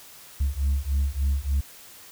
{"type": "beating tone pair", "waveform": "sine", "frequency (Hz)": [67.8, 71.2], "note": ["C#2", "C#2"], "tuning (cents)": [-38, 47], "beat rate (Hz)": 3.4, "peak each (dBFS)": -23, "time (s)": [0.4, 1.61], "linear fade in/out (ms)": 10, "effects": ["tanh soft clip ceiling -18 dBFS", "white hiss -47 dBFS RMS until 2.11 s"]}